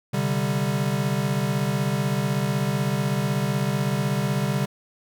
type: chord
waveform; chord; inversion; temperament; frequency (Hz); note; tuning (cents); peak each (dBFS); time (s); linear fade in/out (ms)
square; C suspended second; none; equal; 130.81 / 146.83 / 196; C3 / D3 / G3; 0 / 0 / 0; -27; 0.13-4.66; 10
effects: none